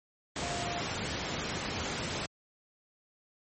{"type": "tone in noise", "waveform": "sine", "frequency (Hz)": 698.5, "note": "F5", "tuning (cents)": 0, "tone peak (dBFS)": -37, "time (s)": [0.42, 0.81], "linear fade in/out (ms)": 2, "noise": "pink", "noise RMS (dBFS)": -34, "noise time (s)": [0.36, 2.26], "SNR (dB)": -6, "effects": ["high-pass 80 Hz 12 dB/octave", "MP3 32 kbps"]}